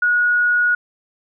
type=tone; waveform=sine; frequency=1453 Hz; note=F#6; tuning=32 cents flat; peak=-13 dBFS; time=0.02-0.75 s; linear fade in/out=5 ms; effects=none